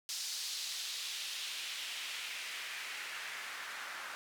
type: noise with band-pass filter sweep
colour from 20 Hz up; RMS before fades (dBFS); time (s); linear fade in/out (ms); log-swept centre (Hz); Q
white; -42; 0.09-4.15; 0; 5000 to 1400; 1.6
effects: none